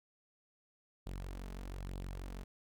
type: tone with flanger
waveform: sawtooth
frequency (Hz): 46.25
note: F#1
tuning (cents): 0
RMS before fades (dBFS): -44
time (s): 1.06-2.44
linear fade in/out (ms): 10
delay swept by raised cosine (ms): 0.24 to 4.74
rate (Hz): 1.1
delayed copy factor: +0.5
effects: none